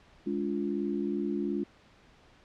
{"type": "chord", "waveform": "sine", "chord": "D diminished", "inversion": "second", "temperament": "equal with one note detuned", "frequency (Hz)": [207.7, 286.5, 349.2], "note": ["Ab3", "D4", "F4"], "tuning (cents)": [0, -43, 0], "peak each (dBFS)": -33, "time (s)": [0.26, 1.64], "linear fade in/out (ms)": 10, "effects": ["pink hiss -59 dBFS RMS until 2.44 s", "low-pass 4000 Hz 12 dB/octave"]}